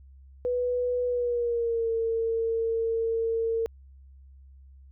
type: tone with pitch glide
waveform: sine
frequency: 493 to 454.7 Hz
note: B4 to A#4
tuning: -3 to -43 cents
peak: -24 dBFS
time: 0.45-3.66 s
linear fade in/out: 0 ms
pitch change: -140 cents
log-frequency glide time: 1.06-1.9 s
effects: added 67 Hz sine -48 dBFS peak until 4.91 s